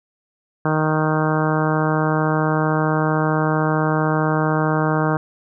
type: harmonic tone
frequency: 155.56 Hz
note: D#3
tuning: in tune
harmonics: 1 / 2 / 3 / 4 / 5 / 6 / 7 / 8 / 9 / 10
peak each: -20 / -23 / -25 / -26 / -27 / -28 / -28 / -29 / -30 / -30 dBFS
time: 0.65-5.17 s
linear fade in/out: 2 ms
effects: none